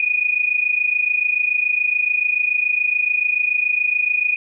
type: tone pair together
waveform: sine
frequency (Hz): 2448 / 2475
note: D#7 / D#7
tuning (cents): -29 / -10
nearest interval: unison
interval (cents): 19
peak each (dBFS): -20 / -18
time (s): 0-4.36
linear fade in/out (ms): 2
effects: none